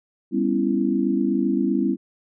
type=chord; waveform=sine; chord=C# half-diminished seventh; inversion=second; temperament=just; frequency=199.57 / 249.5 / 277.2 / 332.6 Hz; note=G3 / B3 / C#4 / E4; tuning=+31 / +18 / 0 / +16 cents; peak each=-24 dBFS; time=0.31-1.97 s; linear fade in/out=50 ms; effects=none